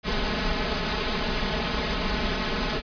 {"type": "noise with comb filter", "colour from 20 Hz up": "pink", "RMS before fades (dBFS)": -26, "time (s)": [0.03, 2.82], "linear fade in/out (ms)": 50, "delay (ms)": 4.7, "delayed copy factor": 1, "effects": ["resampled to 11025 Hz"]}